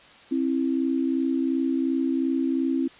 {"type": "tone pair together", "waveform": "sine", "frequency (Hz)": [266.6, 329.4], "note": ["C4", "E4"], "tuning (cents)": [33, -1], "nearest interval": "major third", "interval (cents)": 366, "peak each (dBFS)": [-23, -26], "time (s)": [0.31, 2.88], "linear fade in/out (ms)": 10, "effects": ["white hiss -50 dBFS RMS until 2.99 s", "resampled to 8000 Hz"]}